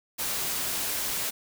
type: noise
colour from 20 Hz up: white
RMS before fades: -30 dBFS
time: 0.18-1.31 s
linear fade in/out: 20 ms
effects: none